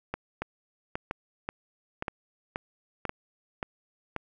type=two click trains; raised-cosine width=0.5 ms; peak=-16 / -16 dBFS; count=8 / 4; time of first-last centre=0.42-4.163 / 0.14-3.053 s; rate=1.87 / 1.03 Hz; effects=none